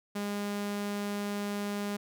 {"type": "tone", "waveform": "sawtooth", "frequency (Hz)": 204.1, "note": "G#3", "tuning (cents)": -30, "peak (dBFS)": -28, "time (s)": [0.15, 1.97], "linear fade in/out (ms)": 10, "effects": []}